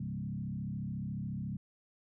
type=tone with frequency modulation; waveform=sine; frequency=162.3 Hz; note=E3; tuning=27 cents flat; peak=-35 dBFS; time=0-1.57 s; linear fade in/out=5 ms; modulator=34.1 Hz; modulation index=1.7; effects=none